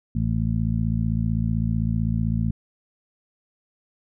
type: harmonic tone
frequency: 55.7 Hz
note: A1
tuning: 22 cents sharp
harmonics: 1 / 2 / 3 / 4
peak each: -27 / -24 / -26 / -27 dBFS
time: 0.15-2.51 s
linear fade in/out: 5 ms
effects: none